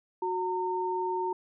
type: tone pair together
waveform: sine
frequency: 367.2 / 914.1 Hz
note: F#4 / A#5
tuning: -13 / -34 cents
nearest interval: octave + major third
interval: 1579 cents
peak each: -31 / -30 dBFS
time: 0.22-1.33 s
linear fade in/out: 5 ms
effects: none